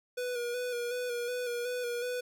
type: tone with vibrato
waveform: square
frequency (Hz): 487.1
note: B4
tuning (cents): -24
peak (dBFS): -33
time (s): 0.17-2.21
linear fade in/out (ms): 10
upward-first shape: square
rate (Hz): 2.7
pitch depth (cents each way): 29
effects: none

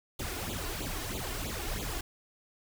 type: noise with flanger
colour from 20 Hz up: pink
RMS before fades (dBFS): -36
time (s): 0.19-2.01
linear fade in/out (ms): 5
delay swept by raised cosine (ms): 0.27 to 2.87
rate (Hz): 3.1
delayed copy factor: +0.9
effects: none

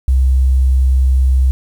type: tone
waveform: sine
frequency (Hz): 65.1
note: C2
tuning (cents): -8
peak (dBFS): -8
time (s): 0.08-1.51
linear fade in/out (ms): 0
effects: 7-bit

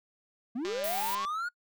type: linear sweep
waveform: triangle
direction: up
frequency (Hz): 218.5 to 1463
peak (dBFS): -29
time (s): 0.55-1.49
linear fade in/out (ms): 10
type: click train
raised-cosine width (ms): 0.2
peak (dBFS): -23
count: 121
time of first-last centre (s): 0.65-1.25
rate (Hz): 200
type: noise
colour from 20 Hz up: violet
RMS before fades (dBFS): -36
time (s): 0.84-1.15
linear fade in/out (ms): 2
effects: noise-tail reverb RT60 0.1 s tail -26 dB re dry

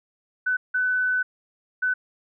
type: tone bursts at uneven times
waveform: sine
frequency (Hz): 1503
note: F#6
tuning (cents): +27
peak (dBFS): -20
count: 3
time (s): 0.46-0.57 / 0.74-1.23 / 1.82-1.94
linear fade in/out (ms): 10
effects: none

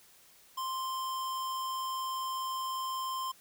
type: tone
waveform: square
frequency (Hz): 1046.5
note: C6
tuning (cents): 0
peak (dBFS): -34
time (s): 0.57-3.32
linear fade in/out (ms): 10
effects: white hiss -60 dBFS RMS until 3.4 s

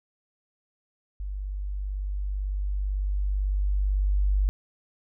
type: tone with level ramp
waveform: sine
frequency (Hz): 49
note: G1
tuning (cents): 0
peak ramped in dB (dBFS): -30 to -19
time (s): 1.2-4.49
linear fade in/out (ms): 0
effects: none

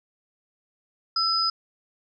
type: tone pair together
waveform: sine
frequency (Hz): 1326 / 5006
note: E6 / D#8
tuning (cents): +10 / +10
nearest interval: octave + major seventh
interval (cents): 2300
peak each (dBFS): -26 / -22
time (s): 1.16-1.5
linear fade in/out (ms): 5
effects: none

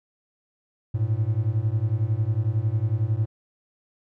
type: beating tone pair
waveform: triangle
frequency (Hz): 103.83 / 114.83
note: G#2 / A#2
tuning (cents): 0 / -26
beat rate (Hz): 11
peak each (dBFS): -22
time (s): 0.94-3.26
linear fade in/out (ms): 10
effects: none

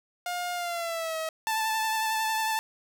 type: tone with pitch glide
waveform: sawtooth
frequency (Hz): 710 to 639.9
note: F5 to D#5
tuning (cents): +28 to +48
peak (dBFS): -26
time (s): 0.26-1.29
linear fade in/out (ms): 2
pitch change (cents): -180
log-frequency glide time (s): 0.54-1.17
type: tone with vibrato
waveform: sawtooth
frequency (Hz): 880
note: A5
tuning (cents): 0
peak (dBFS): -22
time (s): 1.47-2.59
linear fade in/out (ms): 0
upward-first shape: sine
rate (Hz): 11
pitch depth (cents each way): 19
effects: none

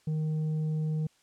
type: tone with tanh clipping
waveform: sine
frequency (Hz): 155.56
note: D#3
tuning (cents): 0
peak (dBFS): -28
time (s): 0.07-1.07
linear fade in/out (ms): 5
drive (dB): 4
effects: white hiss -66 dBFS RMS until 1.22 s + low-pass 8000 Hz 12 dB/octave

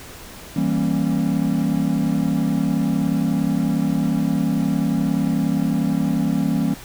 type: chord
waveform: triangle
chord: E diminished seventh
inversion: none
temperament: equal with one note detuned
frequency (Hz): 164.81 / 196 / 233.1 / 272.6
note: E3 / G3 / Bb3 / Db4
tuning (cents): 0 / 0 / 0 / -29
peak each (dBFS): -21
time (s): 0.56-6.74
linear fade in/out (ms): 5
effects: pink hiss -39 dBFS RMS until 6.84 s

